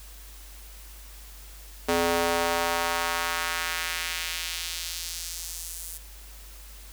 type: tone with high-pass filter sweep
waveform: square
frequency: 84.9 Hz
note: F2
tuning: 48 cents flat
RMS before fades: -29 dBFS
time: 1.88-5.98 s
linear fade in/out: 10 ms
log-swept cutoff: 380 to 9600 Hz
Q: 1.1
effects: added 50 Hz sine -44 dBFS peak until 6.92 s + white hiss -49 dBFS RMS until 6.92 s